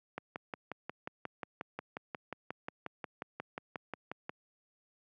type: click train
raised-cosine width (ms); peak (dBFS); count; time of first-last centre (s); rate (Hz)
0.5; -23; 24; 0.18-4.294; 5.59
effects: high-pass 150 Hz 12 dB/octave